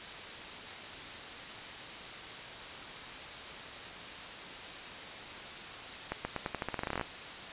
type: accelerating click train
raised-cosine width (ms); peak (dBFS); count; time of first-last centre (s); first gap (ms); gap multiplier
0.5; -18; 17; 6.12-7.012; 130; 0.87
effects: white hiss -43 dBFS RMS until 7.52 s + resampled to 8000 Hz